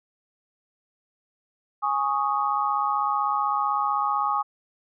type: chord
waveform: sine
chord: Ab suspended fourth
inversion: none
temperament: equal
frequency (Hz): 830.6 / 1108.7 / 1244.5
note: Ab5 / Db6 / Eb6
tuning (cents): 0 / 0 / 0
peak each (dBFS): -26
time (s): 1.82-4.43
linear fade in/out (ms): 20
effects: none